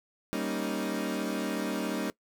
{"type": "chord", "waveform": "30% pulse", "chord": "Eb dominant seventh", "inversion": "first", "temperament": "equal", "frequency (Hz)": [196, 233.1, 277.2, 311.1], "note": ["G3", "Bb3", "Db4", "Eb4"], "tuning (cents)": [0, 0, 0, 0], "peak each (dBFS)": -33, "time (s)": [0.33, 2.1], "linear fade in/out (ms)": 0, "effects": ["noise-tail reverb RT60 0.1 s tail -21 dB re dry"]}